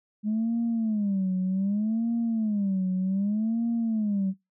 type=tone with vibrato; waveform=sine; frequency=207.7 Hz; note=G#3; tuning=in tune; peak=-22 dBFS; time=0.23-4.34 s; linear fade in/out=50 ms; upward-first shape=sine; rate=0.65 Hz; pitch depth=200 cents each way; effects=noise-tail reverb RT60 0.2 s tail -23 dB re dry + tanh soft clip ceiling -20 dBFS